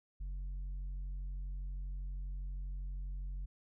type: tone with tanh clipping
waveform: sine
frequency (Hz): 46.25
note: F#1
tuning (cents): 0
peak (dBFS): -39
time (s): 0.2-3.46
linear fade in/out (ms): 10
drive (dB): 4
effects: none